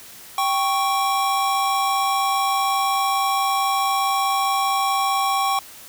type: tone pair together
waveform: square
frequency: 784 / 1108.7 Hz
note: G5 / C#6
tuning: 0 / 0 cents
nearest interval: tritone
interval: 600 cents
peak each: -22 dBFS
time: 0.38-5.59 s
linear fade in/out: 2 ms
effects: white hiss -42 dBFS RMS until 5.88 s